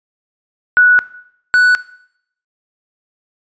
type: tone pair in turn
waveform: sine / triangle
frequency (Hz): 1473 / 1482.4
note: F#6 / F#6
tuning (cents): -8 / +3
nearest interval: unison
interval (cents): 11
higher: second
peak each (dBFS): -5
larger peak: neither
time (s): 0.77-0.99 / 1.54-1.75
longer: first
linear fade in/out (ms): 0
effects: noise-tail reverb RT60 0.7 s tail -18 dB re dry + resampled to 16000 Hz